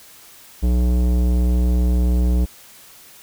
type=tone with tanh clipping; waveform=sine; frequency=60.7 Hz; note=B1; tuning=29 cents flat; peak=-16 dBFS; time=0.62-2.46 s; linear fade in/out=20 ms; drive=16 dB; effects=white hiss -45 dBFS RMS until 3.22 s